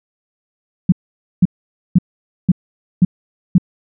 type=tone bursts; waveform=sine; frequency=180 Hz; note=F#3; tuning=47 cents flat; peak=-5 dBFS; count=6; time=0.89-3.582 s; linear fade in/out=5 ms; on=32 ms; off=500 ms; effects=none